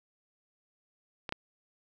clicks, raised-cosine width 0.3 ms, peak -20 / -16 dBFS, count 2, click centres 1.292 / 1.324 s, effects none

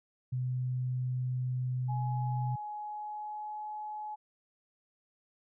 sine tone, 126.6 Hz, B2, 43 cents sharp, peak -30 dBFS, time 0.32-2.56 s, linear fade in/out 10 ms
sine tone with pitch glide, 840 to 848.3 Hz, G#5 to G#5, +19 to +36 cents, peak -37 dBFS, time 1.88-4.16 s, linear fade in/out 20 ms, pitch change +17 cents, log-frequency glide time 2.75-3.65 s
effects none

